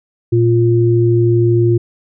sine tone pair together, 116.54 / 349.2 Hz, A#2 / F4, 0 / 0 cents, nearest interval octave + perfect fifth, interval 1900 cents, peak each -11 / -12 dBFS, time 0.32-1.78 s, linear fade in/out 10 ms, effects none

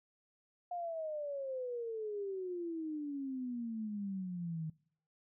sine exponential sweep, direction down, 716 to 155.56 Hz, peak -37 dBFS, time 0.71-4.7 s, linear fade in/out 5 ms, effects noise-tail reverb RT60 0.6 s tail -22 dB re dry

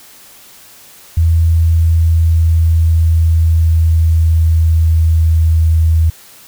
sine tone with pitch glide, 82.41 to 80.71 Hz, E2 to E2, 0 to -36 cents, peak -7 dBFS, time 1.17-6.1 s, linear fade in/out 5 ms, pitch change -36 cents, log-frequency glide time 1.39-5.73 s, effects white hiss -40 dBFS RMS until 6.47 s

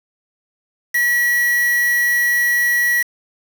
triangle tone with quantisation, 1928 Hz, B6, 42 cents flat, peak -12 dBFS, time 0.94-3.03 s, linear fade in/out 10 ms, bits 4, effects none

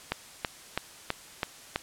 click train, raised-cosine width 0.3 ms, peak -11 dBFS, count 6, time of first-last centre 0.12-1.759 s, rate 3.05 Hz, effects white hiss -49 dBFS RMS until 1.82 s + low-pass 10000 Hz 12 dB/octave

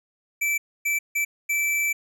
square tone bursts at uneven times, 2323 Hz, D7, 20 cents flat, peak -22 dBFS, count 4, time 0.41-0.58 / 0.85-0.99 / 1.15-1.25 / 1.49-1.93 s, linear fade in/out 10 ms, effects none

